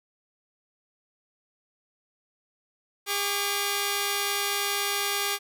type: tone pair together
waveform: 5% pulse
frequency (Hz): 404.8 / 1145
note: G#4 / D6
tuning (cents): -44 / -44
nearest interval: octave + tritone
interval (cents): 1800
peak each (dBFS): -16 / -18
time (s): 3.06-5.39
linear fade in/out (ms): 50
effects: none